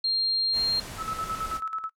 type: tone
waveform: sine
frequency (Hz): 4200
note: C8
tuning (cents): +6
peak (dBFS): -22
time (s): 0.04-0.8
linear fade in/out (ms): 5
type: noise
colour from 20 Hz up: pink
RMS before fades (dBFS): -39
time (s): 0.52-1.61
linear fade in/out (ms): 50
type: tone with tremolo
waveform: sine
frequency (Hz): 1304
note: E6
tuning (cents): -19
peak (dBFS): -27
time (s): 0.97-1.9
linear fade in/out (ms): 50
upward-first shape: square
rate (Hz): 9.2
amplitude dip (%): 65
effects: noise-tail reverb RT60 0.1 s tail -17 dB re dry + low-pass 12000 Hz 12 dB/octave